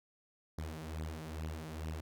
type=beating tone pair; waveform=sawtooth; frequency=77.78 / 80.08 Hz; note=D#2 / E2; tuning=0 / -50 cents; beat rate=2.3 Hz; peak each=-39 / -39 dBFS; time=0.58-2.01 s; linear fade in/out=5 ms; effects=none